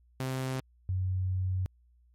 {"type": "tone pair in turn", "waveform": ["sawtooth", "sine"], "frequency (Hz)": [130.81, 92.98], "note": ["C3", "F#2"], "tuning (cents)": [0, 9], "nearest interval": "tritone", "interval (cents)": 591, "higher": "first", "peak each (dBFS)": -27, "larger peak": "neither", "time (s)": [[0.2, 0.6], [0.89, 1.66]], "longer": "second", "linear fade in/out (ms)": 0, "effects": ["added 60 Hz sine -60 dBFS peak until 2.14 s", "MP3 64 kbps"]}